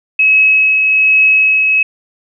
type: tone with tremolo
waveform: sine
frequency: 2567 Hz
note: E7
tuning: 47 cents flat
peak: -5 dBFS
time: 0.19-1.83 s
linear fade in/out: 5 ms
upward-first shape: triangle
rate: 1.2 Hz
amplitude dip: 35%
effects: none